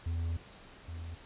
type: tone pair in turn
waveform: triangle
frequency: 83.3 / 83.3 Hz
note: E2 / E2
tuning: +19 / +19 cents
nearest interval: unison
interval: 0 cents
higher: neither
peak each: -29 / -37 dBFS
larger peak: first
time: 0.06-0.37 / 0.88-1.15 s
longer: first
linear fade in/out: 5 ms
effects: pink hiss -54 dBFS RMS until 1.25 s + resampled to 8000 Hz